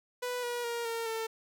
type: tone with pitch steps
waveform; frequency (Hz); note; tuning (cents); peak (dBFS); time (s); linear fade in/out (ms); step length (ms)
sawtooth; 493.9 / 482.1 / 470.5 / 459.2 / 448.2; B4 / B4 / A#4 / A#4 / A4; 0 / -42 / +16 / -26 / +32; -29; 0.22-1.27; 10; 210
effects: none